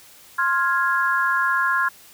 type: chord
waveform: sine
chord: F minor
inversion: second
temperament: equal with one note detuned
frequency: 1055.6 / 1396.9 / 1661.2 Hz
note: C6 / F6 / Ab6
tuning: +15 / 0 / 0 cents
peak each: -22 dBFS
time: 0.38-1.89 s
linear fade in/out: 10 ms
effects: white hiss -48 dBFS RMS until 2.13 s